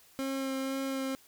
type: tone with vibrato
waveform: 30% pulse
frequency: 268.1 Hz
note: C4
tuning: 42 cents sharp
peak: -29 dBFS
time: 0.19-1.15 s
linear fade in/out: 0 ms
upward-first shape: sine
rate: 2 Hz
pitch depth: 12 cents each way
effects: white hiss -60 dBFS RMS until 1.27 s